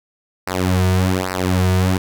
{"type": "tone with flanger", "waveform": "sawtooth", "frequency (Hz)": 92.5, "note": "F#2", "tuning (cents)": 0, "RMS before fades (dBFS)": -17, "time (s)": [0.47, 1.98], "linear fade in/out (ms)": 5, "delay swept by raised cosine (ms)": [0.29, 3.79], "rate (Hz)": 1.2, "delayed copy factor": -0.95, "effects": []}